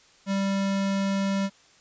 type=tone; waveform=square; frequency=196 Hz; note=G3; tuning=in tune; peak=-24 dBFS; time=0.26-1.5 s; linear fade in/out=50 ms; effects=white hiss -57 dBFS RMS until 1.8 s + resampled to 16000 Hz